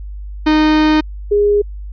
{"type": "tone pair in turn", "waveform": ["45% pulse", "sine"], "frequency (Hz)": [308.2, 411.4], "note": ["D#4", "G#4"], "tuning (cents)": [-16, -16], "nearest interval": "perfect fourth", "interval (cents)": 500, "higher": "second", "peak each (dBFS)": -9, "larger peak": "neither", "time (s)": [[0.46, 1.01], [1.31, 1.62]], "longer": "first", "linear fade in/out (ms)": 10, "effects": ["added 50 Hz sine -25 dBFS peak until 1.92 s", "resampled to 11025 Hz"]}